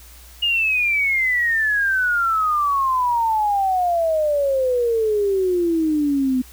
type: exponential sweep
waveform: sine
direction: down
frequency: 2873 to 250.8 Hz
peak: -16 dBFS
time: 0.42-6.42 s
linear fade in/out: 10 ms
effects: added 60 Hz sine -43 dBFS peak until 6.52 s + white hiss -46 dBFS RMS until 6.52 s